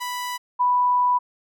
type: tone pair in turn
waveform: sawtooth / sine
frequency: 987.8 / 987.8 Hz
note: B5 / B5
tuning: 0 / 0 cents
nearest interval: unison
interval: 0 cents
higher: neither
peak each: -23 / -16 dBFS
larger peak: second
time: 0-0.38 / 0.59-1.19 s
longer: second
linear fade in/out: 20 ms
effects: none